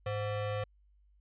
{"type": "ring-modulated tone", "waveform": "square", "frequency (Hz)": 312.1, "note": "D#4", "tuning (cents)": 5, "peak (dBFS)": -30, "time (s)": [0.06, 0.64], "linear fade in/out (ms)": 5, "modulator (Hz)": 207, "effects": ["added 50 Hz sine -62 dBFS peak until 1.2 s", "resampled to 8000 Hz"]}